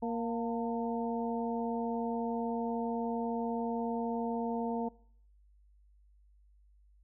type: harmonic tone with a mistuned harmonic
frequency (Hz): 233.1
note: A#3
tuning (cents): 0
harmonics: 1 / 2 / 3 / 4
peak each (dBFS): -34 / -37 / -39 / -40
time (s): 0.02-4.89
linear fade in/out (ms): 10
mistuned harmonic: 4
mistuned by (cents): -56
effects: noise-tail reverb RT60 0.6 s tail -23 dB re dry + added 50 Hz sine -60 dBFS peak until 7.03 s